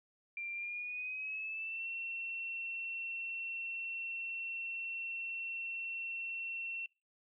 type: tone with pitch glide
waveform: sine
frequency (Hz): 2374 to 2711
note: D7 to E7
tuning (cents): +18 to +48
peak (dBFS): -38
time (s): 0.37-6.86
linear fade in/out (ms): 2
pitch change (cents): +230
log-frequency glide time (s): 0.53-1.87
effects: noise-tail reverb RT60 0.3 s tail -24 dB re dry